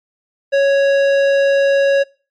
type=tone with tanh clipping; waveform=sine; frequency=554.4 Hz; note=C#5; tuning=in tune; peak=-12 dBFS; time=0.52-2.04 s; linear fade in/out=20 ms; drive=14 dB; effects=noise-tail reverb RT60 0.4 s tail -25 dB re dry + MP3 64 kbps